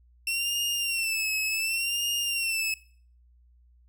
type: tone with vibrato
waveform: sawtooth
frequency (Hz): 2700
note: E7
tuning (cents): +41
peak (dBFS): -23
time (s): 0.27-2.74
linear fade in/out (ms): 2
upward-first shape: sine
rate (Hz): 0.68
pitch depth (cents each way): 83
effects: noise-tail reverb RT60 0.5 s tail -20 dB re dry + added 60 Hz sine -56 dBFS peak until 3.88 s